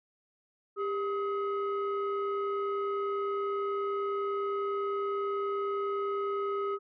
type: tone pair together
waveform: sine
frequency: 399.1 / 1267 Hz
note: G4 / D#6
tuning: +31 / +31 cents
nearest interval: octave + minor sixth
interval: 2000 cents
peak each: -29 / -32 dBFS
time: 0.76-6.79 s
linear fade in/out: 50 ms
effects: tanh soft clip ceiling -26 dBFS